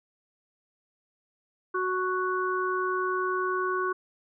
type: harmonic tone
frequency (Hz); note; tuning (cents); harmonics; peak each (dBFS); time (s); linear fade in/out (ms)
370; F#4; 0; 1 / 3 / 4; -29 / -29 / -32; 1.74-3.93; 10
effects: none